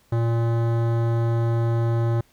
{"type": "tone with hard clipping", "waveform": "sine", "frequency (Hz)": 116, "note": "A#2", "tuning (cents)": -8, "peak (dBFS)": -21, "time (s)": [0.12, 2.21], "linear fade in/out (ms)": 5, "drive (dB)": 17, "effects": ["pink hiss -60 dBFS RMS until 2.32 s"]}